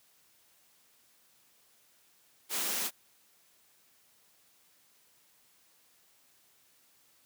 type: high-pass noise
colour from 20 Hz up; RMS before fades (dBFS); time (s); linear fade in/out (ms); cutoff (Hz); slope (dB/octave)
white; -33; 2.49-2.91; 50; 180; 96
effects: white hiss -66 dBFS RMS until 7.25 s + high-pass 80 Hz 12 dB/octave